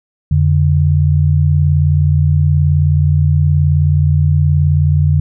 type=tone pair together; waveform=sine; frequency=87.13 / 146.1 Hz; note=F2 / D3; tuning=-4 / -9 cents; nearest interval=major sixth; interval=895 cents; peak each=-11 dBFS; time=0.31-5.2 s; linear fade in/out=5 ms; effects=none